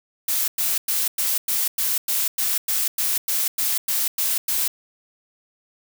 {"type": "noise bursts", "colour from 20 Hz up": "blue", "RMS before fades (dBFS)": -22, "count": 15, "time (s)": [0.28, 4.68], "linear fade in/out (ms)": 5, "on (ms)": 200, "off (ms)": 100, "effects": []}